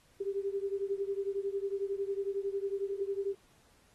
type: beating tone pair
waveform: sine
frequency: 391.7 / 402.7 Hz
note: G4 / G4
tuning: -1 / +47 cents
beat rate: 11 Hz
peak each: -34 / -36 dBFS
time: 0.2-3.35 s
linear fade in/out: 10 ms
effects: pink hiss -66 dBFS RMS until 3.94 s + AAC 32 kbps